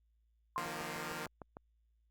sine tone with exponential decay, 1051 Hz, C6, 7 cents sharp, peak -32 dBFS, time 0.56-0.75 s, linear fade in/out 1 ms, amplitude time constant 40 ms
5% pulse chord, Eb suspended second, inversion none, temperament equal with one note detuned, 152.27 / 174.61 / 233.1 Hz, Eb3 / F3 / Bb3, -37 / 0 / 0 cents, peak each -33 dBFS, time 0.58-1.26 s, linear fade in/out 0 ms
click train, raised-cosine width 1 ms, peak -32 dBFS, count 7, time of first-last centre 0.66-1.569 s, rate 6.6 Hz
effects added 56 Hz sine -70 dBFS peak until 2.1 s + Opus 48 kbps

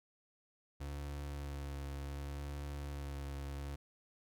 35% pulse tone with vibrato, 70.8 Hz, C#2, 37 cents sharp, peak -39 dBFS, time 0.8-3.76 s, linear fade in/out 10 ms, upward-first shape sine, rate 0.68 Hz, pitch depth 22 cents each way, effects none

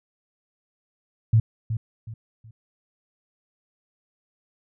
sine tone with echo, 111.5 Hz, A2, 23 cents sharp, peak -13 dBFS, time 1.33-1.4 s, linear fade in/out 5 ms, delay 370 ms, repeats 3, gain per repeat -10 dB, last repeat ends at 2.51 s, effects none

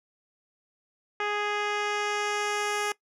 10% pulse tone with low-pass filter sweep, 414.9 Hz, G#4, 2 cents flat, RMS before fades -29 dBFS, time 1.2-2.92 s, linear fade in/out 2 ms, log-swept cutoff 2900 to 11000 Hz, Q 0.86, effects noise-tail reverb RT60 0.1 s tail -20 dB re dry

